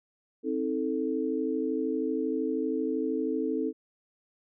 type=chord; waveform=sine; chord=A diminished; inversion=first; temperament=just; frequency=264 / 316.8 / 440 Hz; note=C4 / Eb4 / A4; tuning=+16 / +31 / 0 cents; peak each=-31 dBFS; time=0.43-3.73 s; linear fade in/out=50 ms; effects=none